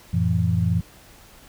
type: tone cluster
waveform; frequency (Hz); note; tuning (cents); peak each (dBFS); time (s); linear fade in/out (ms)
sine; 91.7 / 113.7 / 168.2; F#2 / A#2 / E3; -15 / -43 / +35; -22 / -23 / -22; 0.13-0.81; 10
effects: pink hiss -49 dBFS RMS until 1.48 s